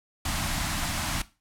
pink band-stop noise, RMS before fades -29 dBFS, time 0.25-1.22 s, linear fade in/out 5 ms, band 300 to 640 Hz, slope 48 dB/octave, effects noise-tail reverb RT60 0.3 s tail -17 dB re dry + low-pass 12000 Hz 12 dB/octave

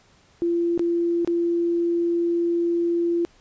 sine tone with dropouts, 341.8 Hz, F4, 37 cents flat, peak -19 dBFS, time 0.42-3.25 s, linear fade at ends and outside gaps 0 ms, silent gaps 0.777-0.794 / 1.248-1.275 s, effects pink hiss -57 dBFS RMS until 3.4 s + resampled to 16000 Hz

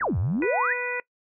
sine exponential two-way sweep, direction down then up, 2100 to 79 to 2100 Hz, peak -22 dBFS, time 0-0.74 s, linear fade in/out 20 ms, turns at 0.18 s
click train, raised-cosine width 1 ms, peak -31 dBFS, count 40, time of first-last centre 0.01-0.446 s, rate 89.5 Hz
harmonic tone, 491.7 Hz, B4, 8 cents flat, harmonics 1 / 2 / 3 / 4 / 5, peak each -32 / -37 / -34 / -31 / -32 dBFS, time 0.42-1 s, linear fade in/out 2 ms
effects noise-tail reverb RT60 0.1 s tail -21 dB re dry

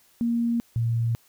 sine tone pair in turn, 234.3 / 115.97 Hz, A#3 / A#2, +9 / -9 cents, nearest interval octave, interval 1218 cents, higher first, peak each -21 dBFS, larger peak neither, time 0.21-0.6 / 0.76-1.15 s, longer neither, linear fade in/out 0 ms, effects white hiss -60 dBFS RMS until 1.28 s

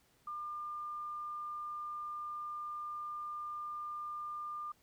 sine tone, 1200 Hz, D6, 37 cents sharp, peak -39 dBFS, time 0.27-4.72 s, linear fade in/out 5 ms, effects pink hiss -70 dBFS RMS until 4.82 s

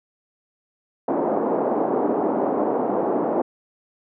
pink band-pass noise, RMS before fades -22 dBFS, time 1.08-3.42 s, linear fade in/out 5 ms, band 260 to 840 Hz, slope 24 dB/octave, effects none

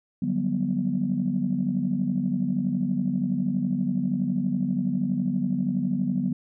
sine chord, G major seventh, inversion second, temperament just, 147 / 183.75 / 196 / 245 Hz, D3 / F#3 / G3 / B3, +2 / -12 / 0 / -14 cents, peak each -32 / -27 / -28 / -26 dBFS, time 0.22-6.33 s, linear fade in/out 5 ms, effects tanh soft clip ceiling -13 dBFS

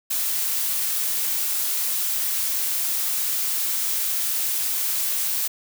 blue noise, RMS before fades -24 dBFS, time 0.1-5.48 s, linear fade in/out 10 ms, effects none

